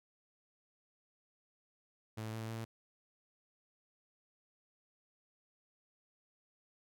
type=tone with pitch steps; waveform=sawtooth; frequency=110 / 111.6 / 113.22 Hz; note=A2 / A2 / A2; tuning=0 / +25 / +50 cents; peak=-36 dBFS; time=2.17-2.65 s; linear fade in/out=10 ms; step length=160 ms; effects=none